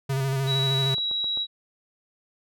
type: tone with vibrato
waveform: square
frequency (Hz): 135.1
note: C#3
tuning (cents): -44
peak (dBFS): -24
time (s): 0.09-0.95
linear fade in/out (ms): 10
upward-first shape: square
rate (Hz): 13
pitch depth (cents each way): 27
type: click train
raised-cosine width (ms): 1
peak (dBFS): -28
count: 10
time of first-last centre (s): 0.2-1.373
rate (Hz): 7.67
type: tone with pitch glide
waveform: sine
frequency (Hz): 3900 to 3875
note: B7 to B7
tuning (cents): -23 to -34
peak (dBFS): -24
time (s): 0.46-1.47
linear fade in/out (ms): 50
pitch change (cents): -11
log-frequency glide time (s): 0.93-1.07
effects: none